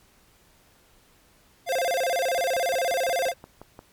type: tone with vibrato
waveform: square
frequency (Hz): 606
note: D#5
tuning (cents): -46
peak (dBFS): -23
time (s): 1.66-3.34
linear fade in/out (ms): 50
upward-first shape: square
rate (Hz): 16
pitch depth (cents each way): 240
type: click train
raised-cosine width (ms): 1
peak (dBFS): -27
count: 9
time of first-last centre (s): 2.39-3.791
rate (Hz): 5.71
effects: pink hiss -59 dBFS RMS until 3.92 s + MP3 96 kbps